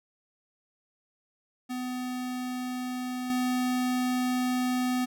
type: tone with level steps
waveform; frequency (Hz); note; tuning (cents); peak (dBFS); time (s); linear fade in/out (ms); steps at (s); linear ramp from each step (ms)
square; 251.4; B3; +31; -32 / -26; 1.69-5.06; 20; 3.3; 2
effects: none